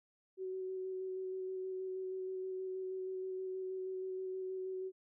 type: tone with vibrato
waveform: sine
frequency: 375.2 Hz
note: F#4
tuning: 24 cents sharp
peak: -38 dBFS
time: 0.37-4.92 s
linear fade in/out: 50 ms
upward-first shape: square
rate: 6.3 Hz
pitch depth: 10 cents each way
effects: none